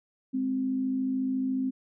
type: tone pair together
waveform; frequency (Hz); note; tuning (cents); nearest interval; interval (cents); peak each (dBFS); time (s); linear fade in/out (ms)
sine; 207.6 / 261.6; G#3 / C4; 0 / 0; major third; 400; -36 / -26; 0.33-1.71; 20
effects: none